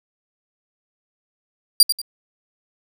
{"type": "tone with echo", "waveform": "sawtooth", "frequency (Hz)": 4754, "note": "D8", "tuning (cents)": 20, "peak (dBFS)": -4, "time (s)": [1.8, 1.83], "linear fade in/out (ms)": 2, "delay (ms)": 93, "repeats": 2, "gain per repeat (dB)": -10, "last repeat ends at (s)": 2.016, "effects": []}